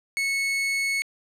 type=tone; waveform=40% pulse; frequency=2202 Hz; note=C#7; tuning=12 cents flat; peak=-22 dBFS; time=0.17-1.02 s; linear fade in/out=0 ms; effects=low-pass 10000 Hz 12 dB/octave